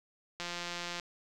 click train, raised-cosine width 0.2 ms, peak -21 dBFS, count 105, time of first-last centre 0.4-0.998 s, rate 174 Hz, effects 10-bit

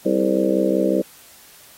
harmonic tone with a mistuned harmonic, 65.41 Hz, C2, in tune, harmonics 3 / 4 / 5 / 6 / 7 / 8 / 9, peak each -23 / -26 / -21 / -26 / -25 / -22 / -25 dBFS, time 0.05-1.02 s, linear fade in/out 10 ms, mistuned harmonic 6, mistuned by +66 cents, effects white hiss -47 dBFS RMS until 1.77 s + AAC 48 kbps

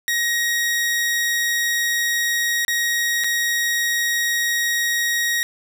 sawtooth tone with dropouts, 1886 Hz, A#6, 20 cents sharp, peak -15 dBFS, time 0.08-5.43 s, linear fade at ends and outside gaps 0 ms, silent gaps 2.649-2.681 / 3.238-3.243 s, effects none

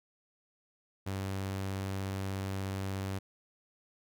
sawtooth tone, 96.7 Hz, G2, 23 cents flat, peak -30 dBFS, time 1.06-3.19 s, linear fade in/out 10 ms, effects none

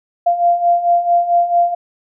sine beating tone pair, 691 / 695.5 Hz, F5 / F5, -19 / -7 cents, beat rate 4.5 Hz, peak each -17 / -12 dBFS, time 0.26-1.75 s, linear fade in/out 10 ms, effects none

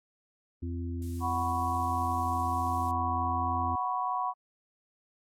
harmonic tone, 85.5 Hz, F2, 36 cents flat, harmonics 1 / 3 / 4, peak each -33 / -38 / -44 dBFS, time 0.62-3.76 s, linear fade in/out 10 ms
violet noise, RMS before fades -46 dBFS, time 1.02-2.91 s, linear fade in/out 0 ms
sine chord, F# suspended fourth, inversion none, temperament just, 740 / 986.7 / 1110 Hz, F#5 / B5 / C#6, 0 / -2 / +2 cents, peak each -33 / -32 / -33 dBFS, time 1.2-4.34 s, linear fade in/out 50 ms
effects low-pass 10000 Hz 12 dB/octave + AAC 64 kbps

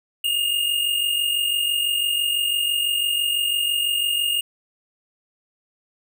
square tone pair together, 2794 / 2840 Hz, F7 / F7, 0 / +28 cents, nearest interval unison, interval 28 cents, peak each -28 / -21 dBFS, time 0.24-4.41 s, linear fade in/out 5 ms, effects none

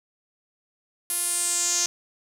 sawtooth tone with band-pass filter sweep, 349.2 Hz, F4, in tune, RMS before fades -25 dBFS, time 1.1-1.86 s, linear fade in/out 0 ms, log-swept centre 11000 to 6200 Hz, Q 5, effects none

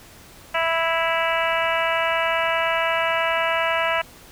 harmonic tone with a mistuned harmonic, 329.6 Hz, E4, in tune, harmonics 2 / 3 / 4 / 5 / 6 / 7 / 8 / 9, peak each -24 / -26 / -27 / -28 / -29 / -29 / -30 / -31 dBFS, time 0.54-4.02 s, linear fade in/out 10 ms, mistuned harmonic 9, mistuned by -33 cents, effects pink hiss -46 dBFS RMS until 4.31 s

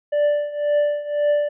triangle tone with tremolo, 587.3 Hz, D5, in tune, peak -12 dBFS, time 0.12-1.49 s, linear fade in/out 10 ms, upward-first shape triangle, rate 1.9 Hz, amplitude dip 85%, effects resampled to 8000 Hz

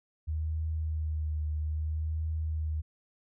sine tone with vibrato, 77.78 Hz, D#2, in tune, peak -29 dBFS, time 0.27-2.82 s, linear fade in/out 20 ms, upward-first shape triangle, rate 0.62 Hz, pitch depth 35 cents each way, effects none

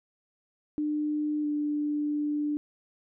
sine tone pair in turn, 300 / 296 Hz, D4 / D4, +37 / +14 cents, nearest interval unison, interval 23 cents, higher first, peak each -26 dBFS, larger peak neither, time 0.78-1.44 / 1.44-2.57 s, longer second, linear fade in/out 0 ms, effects none

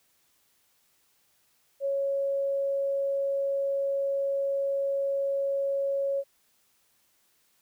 sine tone, 553 Hz, C#5, 4 cents flat, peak -25 dBFS, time 1.8-6.24 s, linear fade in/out 50 ms, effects white hiss -68 dBFS RMS until 7.61 s

